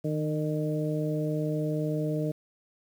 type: harmonic tone with a mistuned harmonic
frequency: 152.6 Hz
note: D#3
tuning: 33 cents flat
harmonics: 1 / 2 / 3 / 4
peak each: -29 / -32 / -34 / -35 dBFS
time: 0.04-2.32 s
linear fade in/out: 10 ms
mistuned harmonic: 1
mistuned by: +25 cents
effects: 9-bit